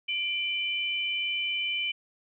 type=tone pair together; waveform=sine; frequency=2359 / 3023 Hz; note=D7 / F#7; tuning=+7 / +36 cents; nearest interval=major third; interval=429 cents; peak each=-30 / -30 dBFS; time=0.08-1.92 s; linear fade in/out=10 ms; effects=none